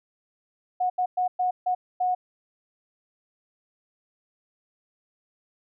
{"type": "tone bursts at uneven times", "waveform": "sine", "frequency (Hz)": 730, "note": "F#5", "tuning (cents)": -24, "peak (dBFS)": -21, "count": 6, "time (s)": [[0.8, 0.9], [0.98, 1.06], [1.17, 1.28], [1.39, 1.51], [1.66, 1.75], [2, 2.15]], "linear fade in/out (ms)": 10, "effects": []}